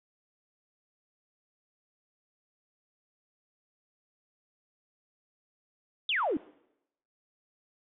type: exponential sweep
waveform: sine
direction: down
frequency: 3697 to 260.7 Hz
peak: -26 dBFS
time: 6.09-6.37 s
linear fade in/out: 2 ms
effects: noise-tail reverb RT60 0.8 s tail -21 dB re dry